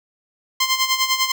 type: tone with tremolo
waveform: 10% pulse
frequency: 1046.5 Hz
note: C6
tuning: in tune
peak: -6 dBFS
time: 0.6-1.32 s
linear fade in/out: 5 ms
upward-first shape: sine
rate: 10 Hz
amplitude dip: 70%
effects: none